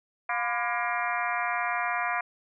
harmonic tone with a mistuned harmonic, 236.9 Hz, A#3, 28 cents sharp, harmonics 3 / 4 / 5 / 6 / 7 / 8 / 9 / 10, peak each -32 / -33 / -34 / -35 / -35 / -36 / -37 / -37 dBFS, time 0.29-2.21 s, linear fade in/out 5 ms, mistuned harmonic 4, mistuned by +100 cents, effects none

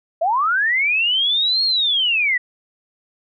sine linear two-way sweep, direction up then down, 622 to 4327 to 1898 Hz, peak -15 dBFS, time 0.21-2.38 s, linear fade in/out 10 ms, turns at 1.64 s, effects none

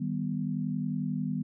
sine chord, Eb augmented, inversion none, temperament equal, 155.56 / 196 / 246.9 Hz, Eb3 / G3 / B3, 0 / 0 / 0 cents, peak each -33 dBFS, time 0-1.43 s, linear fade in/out 10 ms, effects none

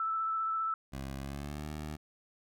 sine tone with vibrato, 1318.5 Hz, E6, in tune, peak -30 dBFS, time 0-0.74 s, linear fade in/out 2 ms, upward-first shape sine, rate 15 Hz, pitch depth 14 cents each way
15% pulse tone with pitch glide, 67.6 to 75.88 Hz, C#2 to D#2, -43 to -43 cents, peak -32 dBFS, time 0.92-1.97 s, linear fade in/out 20 ms, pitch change +200 cents, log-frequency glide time 1.19-1.67 s
effects none

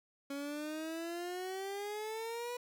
30% pulse exponential sweep, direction up, 277.2 to 492.2 Hz, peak -36 dBFS, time 0.3-2.57 s, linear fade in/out 5 ms, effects none

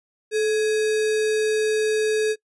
sine tone with sample-and-hold, 432.5 Hz, A4, 30 cents flat, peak -18 dBFS, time 0.31-2.36 s, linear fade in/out 50 ms, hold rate 2100 Hz, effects noise-tail reverb RT60 0.1 s tail -24 dB re dry + resampled to 24000 Hz

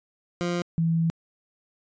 20% pulse / sine tone pair in turn, 174.61 / 164.81 Hz, F3 / E3, 0 / 0 cents, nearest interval minor second, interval 100 cents, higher first, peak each -20 dBFS, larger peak neither, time 0.41-0.62 / 0.78-1.1 s, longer second, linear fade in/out 0 ms, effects resampled to 16000 Hz

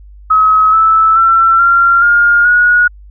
sine tone with pitch steps, 1279 / 1311.9 / 1345.7 / 1380.3 / 1415.9 / 1452.3 Hz, D#6 / E6 / E6 / F6 / F6 / F#6, +47 / -9 / +35 / -21 / +23 / -33 cents, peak -5 dBFS, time 0.3-2.88 s, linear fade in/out 10 ms, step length 430 ms, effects added 50 Hz sine -33 dBFS peak until 3.1 s

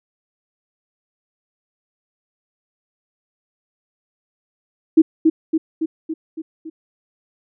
sine tone with echo, 320 Hz, D#4, 49 cents sharp, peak -5 dBFS, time 4.97-5.02 s, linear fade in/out 10 ms, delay 280 ms, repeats 6, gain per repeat -4 dB, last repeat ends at 6.7 s, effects none

